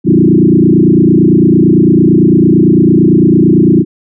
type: tone with frequency modulation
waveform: sine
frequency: 251.6 Hz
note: B3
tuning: 32 cents sharp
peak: -3 dBFS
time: 0.04-3.85 s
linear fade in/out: 50 ms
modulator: 28.9 Hz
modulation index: 3.7
effects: none